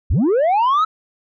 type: linear sweep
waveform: sine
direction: up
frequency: 42.82 to 1318.5 Hz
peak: -10 dBFS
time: 0.1-0.85 s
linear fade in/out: 10 ms
effects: tanh soft clip ceiling -12 dBFS